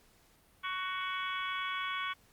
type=harmonic tone; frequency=372.4 Hz; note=F#4; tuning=11 cents sharp; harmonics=3 / 4 / 5 / 6 / 7 / 8 / 9; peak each=-37 / -40 / -47 / -40 / -50 / -48 / -43 dBFS; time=0.63-2.14 s; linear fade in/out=20 ms; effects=pink hiss -65 dBFS RMS until 2.32 s + Opus 48 kbps